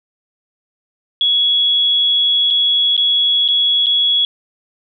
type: tone with dropouts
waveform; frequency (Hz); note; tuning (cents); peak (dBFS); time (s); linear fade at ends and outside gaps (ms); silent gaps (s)
sine; 3356; G#7; +17; -11; 1.21-4.25; 1; 2.504-2.508 / 2.966-2.977 / 3.479-3.486 / 3.86-3.867
effects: none